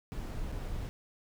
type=noise with dropouts; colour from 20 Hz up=brown; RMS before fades=-37 dBFS; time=0.12-0.89 s; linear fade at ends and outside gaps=0 ms; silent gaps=0.518-0.524 s; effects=none